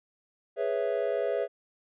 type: chord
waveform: triangle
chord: C# minor seventh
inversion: second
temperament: equal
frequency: 415.3 / 493.9 / 554.4 / 659.3 Hz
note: G#4 / B4 / C#5 / E5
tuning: 0 / 0 / 0 / 0 cents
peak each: -30 dBFS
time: 0.56-1.48 s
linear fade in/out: 50 ms
effects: resampled to 8000 Hz